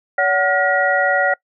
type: tone cluster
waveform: sine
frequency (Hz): 569 / 745 / 1426 / 1911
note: C#5 / F#5 / F6 / A#6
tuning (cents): +45 / +12 / +36 / +43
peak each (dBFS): -19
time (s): 0.18-1.34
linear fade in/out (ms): 5
effects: noise-tail reverb RT60 0.1 s tail -24 dB re dry